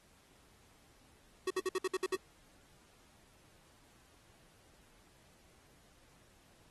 square tone bursts, 374 Hz, F#4, 19 cents sharp, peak -32 dBFS, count 8, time 1.47-2.156 s, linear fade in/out 5 ms, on 35 ms, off 58 ms, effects pink hiss -66 dBFS RMS until 6.7 s + AAC 32 kbps

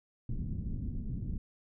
pink low-pass noise, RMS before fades -36 dBFS, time 0.29-1.38 s, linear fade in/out 5 ms, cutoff 230 Hz, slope 24 dB/octave, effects none

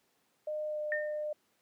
sine tone with pitch glide, 609 to 603 Hz, D#5 to D5, -37 to +46 cents, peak -33 dBFS, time 0.47-1.33 s, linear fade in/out 5 ms, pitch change -17 cents, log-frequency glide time 0.68-0.8 s
sine tone with exponential decay, 1821 Hz, A#6, 41 cents flat, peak -28 dBFS, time 0.92-1.24 s, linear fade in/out 1 ms, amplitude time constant 69 ms
effects pink hiss -73 dBFS RMS until 1.61 s + high-pass 200 Hz 12 dB/octave

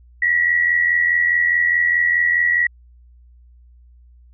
sine tone with amplitude modulation, 1928 Hz, B6, 42 cents flat, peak -11 dBFS, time 0.22-2.67 s, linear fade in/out 5 ms, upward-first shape sine, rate 84.8 Hz, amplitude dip 60%, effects added 60 Hz sine -45 dBFS peak until 4.33 s

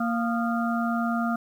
harmonic tone with a mistuned harmonic, 232.4 Hz, A#3, 5 cents flat, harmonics 1 / 3 / 5 / 6, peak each -25 / -30 / -32 / -33 dBFS, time 0-1.36 s, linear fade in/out 5 ms, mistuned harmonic 5, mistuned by +93 cents, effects 9-bit

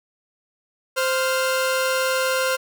sawtooth tone pair together, 521.4 / 1396.9 Hz, C5 / F6, -6 / 0 cents, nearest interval octave + perfect fourth, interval 1706 cents, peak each -17 / -21 dBFS, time 0.96-2.57 s, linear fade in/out 20 ms, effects none

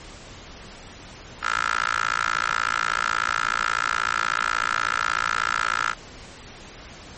15% pulse tone with high-pass filter, 56.4 Hz, A1, 44 cents sharp, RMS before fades -24 dBFS, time 1.41-5.95 s, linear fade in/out 50 ms, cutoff 1400 Hz, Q 6, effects pink hiss -42 dBFS RMS until 7.17 s + MP3 32 kbps

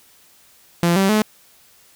sawtooth tone with pitch steps, 171.6 / 193.7 / 214.1 Hz, F3 / G3 / A3, -30 / -20 / -47 cents, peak -10 dBFS, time 0.83-1.22 s, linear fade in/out 0 ms, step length 130 ms, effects white hiss -52 dBFS RMS until 1.95 s

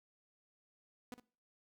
sawtooth tone with echo, 246.9 Hz, B3, in tune, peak -40 dBFS, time 1.12-1.14 s, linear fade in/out 0 ms, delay 58 ms, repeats 1, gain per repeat -11 dB, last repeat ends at 1.198 s, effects noise-tail reverb RT60 0.4 s tail -21 dB re dry

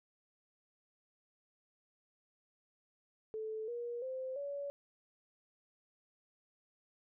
sine tone with pitch steps, 437.1 / 476.7 / 519.8 / 566.8 Hz, A4 / A#4 / C5 / C#5, -11 / +39 / -11 / +38 cents, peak -38 dBFS, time 3.34-4.7 s, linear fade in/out 0 ms, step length 340 ms, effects none

